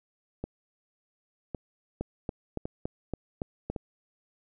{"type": "two click trains", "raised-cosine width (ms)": 2, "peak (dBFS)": [-18, -20], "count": [7, 4], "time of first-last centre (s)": [[2.01, 3.7], [0.44, 3.762]], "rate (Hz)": [3.55, 0.903], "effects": []}